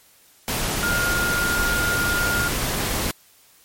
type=tone in noise; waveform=sine; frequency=1416 Hz; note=F6; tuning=23 cents sharp; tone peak=-21 dBFS; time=0.83-2.48 s; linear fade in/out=0 ms; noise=pink; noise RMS=-24 dBFS; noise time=0.48-3.11 s; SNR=0 dB; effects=white hiss -54 dBFS RMS until 3.64 s + MP3 64 kbps